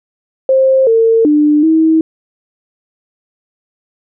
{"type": "tone with pitch steps", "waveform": "sine", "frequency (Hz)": [529, 453, 298.4, 320], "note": ["C5", "A#4", "D4", "D#4"], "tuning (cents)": [19, -50, 28, 49], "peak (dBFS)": -6, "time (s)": [0.49, 2.01], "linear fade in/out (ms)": 2, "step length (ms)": 380, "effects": []}